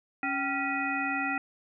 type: harmonic tone with a mistuned harmonic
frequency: 277.2 Hz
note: C#4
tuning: in tune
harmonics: 1 / 3 / 5 / 7 / 9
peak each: -34 / -34 / -34 / -34 / -34 dBFS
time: 0.23-1.38 s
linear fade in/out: 2 ms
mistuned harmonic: 3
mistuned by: -120 cents
effects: none